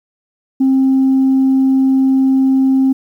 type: tone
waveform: sine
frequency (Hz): 265.6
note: C4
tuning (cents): +26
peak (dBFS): -7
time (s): 0.6-2.93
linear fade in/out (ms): 10
effects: tanh soft clip ceiling -6 dBFS + 8-bit

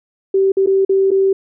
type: tone with dropouts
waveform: sine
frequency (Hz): 387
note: G4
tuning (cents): -22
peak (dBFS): -10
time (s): 0.34-1.33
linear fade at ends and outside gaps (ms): 5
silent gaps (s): 0.52-0.569 / 0.662-0.671 / 0.85-0.893 / 1.107-1.114
effects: none

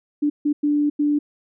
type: tone bursts at uneven times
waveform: sine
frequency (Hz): 293.7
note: D4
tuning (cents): 0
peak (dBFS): -16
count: 4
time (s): 0.22-0.3 / 0.45-0.53 / 0.63-0.9 / 0.99-1.19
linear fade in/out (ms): 10
effects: none

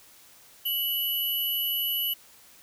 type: tone pair together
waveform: sine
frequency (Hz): 2966 / 11792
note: F#7 / F#9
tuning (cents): +4 / -7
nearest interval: 2 octaves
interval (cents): 2389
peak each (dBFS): -28 / -28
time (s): 0.65-2.14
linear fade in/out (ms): 10
effects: white hiss -54 dBFS RMS until 2.62 s

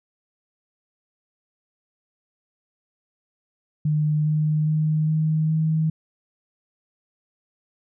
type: tone with pitch steps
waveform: sine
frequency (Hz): 151.7 / 153.29 / 154.89 / 156.51 / 158.14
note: D#3 / D#3 / D#3 / D#3 / D#3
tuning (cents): -44 / -25 / -8 / +11 / +28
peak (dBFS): -18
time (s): 3.85-5.9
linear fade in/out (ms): 5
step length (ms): 410
effects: none

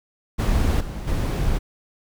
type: noise with level steps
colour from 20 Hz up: brown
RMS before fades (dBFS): -19 / -30 / -22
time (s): 0.38-1.59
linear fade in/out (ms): 20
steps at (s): 0.8 / 1.07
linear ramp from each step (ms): 10
effects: none

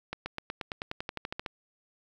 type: accelerating click train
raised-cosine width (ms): 0.3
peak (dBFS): -18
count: 15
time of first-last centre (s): 0.13-1.462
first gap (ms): 130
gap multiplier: 0.95
effects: 9-bit

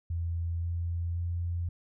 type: tone with pitch steps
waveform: sine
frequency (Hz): 84.4 / 85.33 / 86.27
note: E2 / F2 / F2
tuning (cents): +41 / -40 / -21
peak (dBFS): -29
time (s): 0.1-1.69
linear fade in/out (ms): 5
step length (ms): 530
effects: none

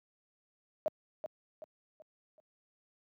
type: tone with echo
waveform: sine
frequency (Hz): 622.3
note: D#5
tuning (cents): 0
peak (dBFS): -27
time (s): 0.86-0.88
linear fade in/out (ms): 0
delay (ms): 380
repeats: 4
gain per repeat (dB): -8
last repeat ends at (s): 2.4
effects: high-pass 150 Hz 12 dB/octave

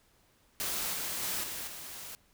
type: noise with level steps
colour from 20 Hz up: white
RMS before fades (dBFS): -34 / -36 / -34 / -39 / -44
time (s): 0.6-2.15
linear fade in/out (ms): 0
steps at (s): 0.93 / 1.22 / 1.43 / 1.67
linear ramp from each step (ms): 10
effects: pink hiss -67 dBFS RMS until 2.33 s

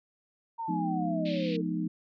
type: linear sweep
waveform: sine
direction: down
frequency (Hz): 930 to 438.6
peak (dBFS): -32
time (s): 0.58-1.62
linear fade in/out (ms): 20
type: chord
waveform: sine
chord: F half-diminished seventh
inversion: none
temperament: equal with one note detuned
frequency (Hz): 174.61 / 212.3 / 246.9 / 311.1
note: F3 / Ab3 / Cb4 / Eb4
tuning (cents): 0 / +38 / 0 / 0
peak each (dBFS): -32 / -36 / -37 / -33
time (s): 0.68-1.88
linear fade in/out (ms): 10
type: band-pass noise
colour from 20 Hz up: pink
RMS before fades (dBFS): -43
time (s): 1.25-1.57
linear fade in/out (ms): 10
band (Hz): 2200 to 4400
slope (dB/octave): 48
effects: none

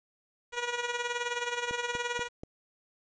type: tone with tremolo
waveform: 10% pulse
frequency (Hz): 481.7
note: B4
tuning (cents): -43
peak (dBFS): -20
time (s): 0.52-2.29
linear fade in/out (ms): 50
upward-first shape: sine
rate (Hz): 19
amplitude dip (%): 65
type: click train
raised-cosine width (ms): 2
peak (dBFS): -27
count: 4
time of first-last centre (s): 1.71-2.435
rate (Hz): 4.14
effects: resampled to 16000 Hz + 9-bit

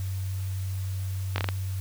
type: slowing click train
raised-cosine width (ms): 0.3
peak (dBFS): -11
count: 5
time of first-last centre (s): 1.36-1.488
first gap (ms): 21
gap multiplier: 1.29
effects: added 95 Hz sine -28 dBFS peak until 1.8 s + white hiss -47 dBFS RMS until 1.8 s

